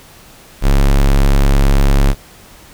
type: tone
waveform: square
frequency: 34.52 Hz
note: C#1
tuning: 6 cents flat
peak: -8 dBFS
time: 0.61-2.15 s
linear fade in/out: 50 ms
effects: pink hiss -41 dBFS RMS until 2.73 s